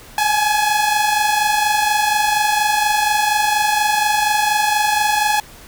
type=tone pair together; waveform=sawtooth; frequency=825.8 / 850 Hz; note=G#5 / G#5; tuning=-10 / +40 cents; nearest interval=minor second; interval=50 cents; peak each=-16 / -12 dBFS; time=0.18-5.4 s; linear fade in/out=2 ms; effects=pink hiss -41 dBFS RMS until 5.67 s